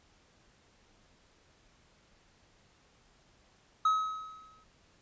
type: tone with exponential decay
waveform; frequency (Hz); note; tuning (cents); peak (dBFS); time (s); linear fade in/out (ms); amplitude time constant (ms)
triangle; 1278; D#6; +46; -20; 3.85-4.64; 5; 170
effects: pink hiss -65 dBFS RMS until 5.01 s + resampled to 16000 Hz